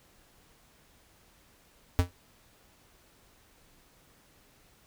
square tone with exponential decay, 88.5 Hz, F2, 23 cents sharp, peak -17 dBFS, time 1.99-2.11 s, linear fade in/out 0 ms, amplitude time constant 24 ms, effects pink hiss -62 dBFS RMS until 4.86 s

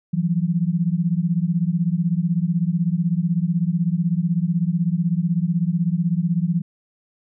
sine beating tone pair, 164.81 / 180.81 Hz, E3 / F#3, 0 / -40 cents, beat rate 16 Hz, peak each -20 / -21 dBFS, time 0.13-6.62 s, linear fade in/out 10 ms, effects none

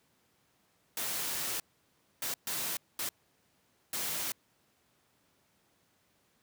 white noise bursts at uneven times, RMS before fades -35 dBFS, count 5, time 0.97-1.6 / 2.22-2.34 / 2.47-2.77 / 2.99-3.09 / 3.93-4.32 s, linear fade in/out 2 ms, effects pink hiss -71 dBFS RMS until 6.42 s + high-pass 100 Hz 12 dB/octave

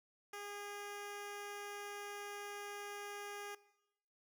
10% pulse tone, 408.5 Hz, G#4, 29 cents flat, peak -37 dBFS, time 0.33-3.55 s, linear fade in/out 5 ms, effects noise-tail reverb RT60 0.9 s tail -19 dB re dry

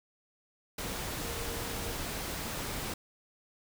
sine tone in noise, 466.2 Hz, A#4, in tune, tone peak -45 dBFS, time 1.21-1.93 s, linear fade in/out 5 ms, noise pink, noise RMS -37 dBFS, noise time 0.78-2.94 s, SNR -11 dB, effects none

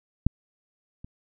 clicks, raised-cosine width 5 ms, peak -7 / -28 dBFS, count 2, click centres 0.266 / 1.045 s, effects none

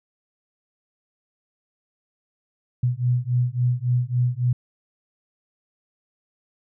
sine beating tone pair, 121.8 / 125.4 Hz, B2 / B2, -24 / +27 cents, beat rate 3.6 Hz, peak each -22 dBFS, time 2.83-4.53 s, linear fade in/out 5 ms, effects none

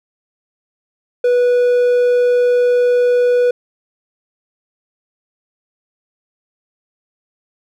triangle tone, 490.2 Hz, B4, 13 cents flat, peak -8 dBFS, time 1.24-3.51 s, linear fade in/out 5 ms, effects none

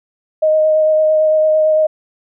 sine tone with vibrato, 622.3 Hz, D#5, in tune, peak -9 dBFS, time 0.42-1.87 s, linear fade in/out 10 ms, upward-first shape sine, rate 8.9 Hz, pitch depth 12 cents each way, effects none

